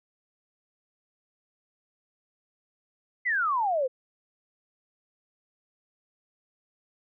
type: exponential sweep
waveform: sine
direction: down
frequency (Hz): 2079 to 493.9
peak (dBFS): -23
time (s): 3.25-3.88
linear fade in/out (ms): 20
effects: none